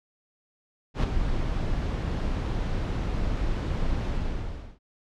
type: noise with ADSR envelope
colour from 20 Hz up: brown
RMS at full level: -20 dBFS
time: 0.94-4.79 s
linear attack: 89 ms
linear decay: 24 ms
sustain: -7 dB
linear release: 680 ms
effects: low-pass 5000 Hz 12 dB/octave